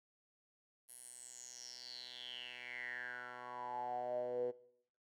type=tone with band-pass filter sweep; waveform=10% pulse; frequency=123.47 Hz; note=B2; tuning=in tune; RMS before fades=-45 dBFS; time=0.88-4.52 s; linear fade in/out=20 ms; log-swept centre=11000 to 450 Hz; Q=8.8; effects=noise-tail reverb RT60 0.7 s tail -20 dB re dry